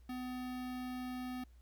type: tone with notch filter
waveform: square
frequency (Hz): 251.9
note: B3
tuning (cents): +34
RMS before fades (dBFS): -42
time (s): 0.09-1.44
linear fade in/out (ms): 5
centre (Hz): 7300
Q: 1.2
effects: added 60 Hz sine -57 dBFS peak until 1.61 s + pink hiss -75 dBFS RMS until 1.61 s